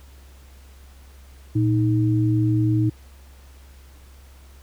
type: tone pair together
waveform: sine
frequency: 115.8 / 312.7 Hz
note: A#2 / D#4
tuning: -11 / +9 cents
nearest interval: octave + perfect fourth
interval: 1720 cents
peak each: -18 / -21 dBFS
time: 1.55-2.9 s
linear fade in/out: 10 ms
effects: added 67 Hz sine -44 dBFS peak until 4.62 s + pink hiss -54 dBFS RMS until 4.62 s